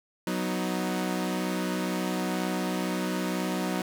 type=chord; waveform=sawtooth; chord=B major; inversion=second; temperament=equal; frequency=185 / 246.9 / 311.1 Hz; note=F#3 / B3 / D#4; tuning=0 / 0 / 0 cents; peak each=-26 / -30 / -29 dBFS; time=0.27-3.82 s; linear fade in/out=2 ms; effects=none